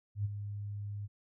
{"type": "tone with ADSR envelope", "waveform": "sine", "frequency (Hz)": 102.4, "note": "G#2", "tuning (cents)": -24, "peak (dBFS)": -28, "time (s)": [0.15, 1.08], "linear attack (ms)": 98, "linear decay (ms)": 25, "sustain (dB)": -9, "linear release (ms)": 32, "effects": []}